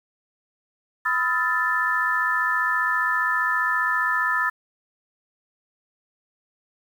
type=tone cluster; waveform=sine; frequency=1001 / 1275 / 1370 / 1760 Hz; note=B5 / D#6 / F6 / A6; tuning=+23 / +42 / -34 / 0 cents; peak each=-28 / -26 / -29 / -22 dBFS; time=1.05-4.5 s; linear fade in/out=10 ms; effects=8-bit